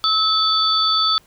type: tone cluster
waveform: sine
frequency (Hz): 1295 / 3471 / 4540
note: E6 / A7 / C#8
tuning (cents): -31 / -24 / +41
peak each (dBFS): -19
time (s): 0.04-1.18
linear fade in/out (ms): 0
effects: pink hiss -54 dBFS RMS until 1.26 s